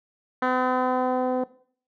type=tone with low-pass filter sweep; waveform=10% pulse; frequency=254.4 Hz; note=C4; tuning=48 cents flat; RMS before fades=-24 dBFS; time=0.42-1.44 s; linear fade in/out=5 ms; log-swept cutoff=1700 to 550 Hz; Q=1.3; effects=noise-tail reverb RT60 0.5 s tail -17 dB re dry